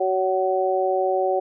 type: harmonic tone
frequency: 187.5 Hz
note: F#3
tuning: 23 cents sharp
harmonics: 2 / 3 / 4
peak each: -23 / -23 / -23 dBFS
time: 0-1.4 s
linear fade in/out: 10 ms
effects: none